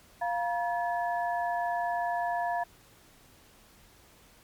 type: tone cluster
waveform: sine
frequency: 699 / 954 / 1719 Hz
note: F5 / A#5 / A6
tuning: +1 / +40 / -41 cents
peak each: -29 / -33 / -37 dBFS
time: 0.21-2.64 s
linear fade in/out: 10 ms
effects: pink hiss -58 dBFS RMS until 4.43 s + MP3 96 kbps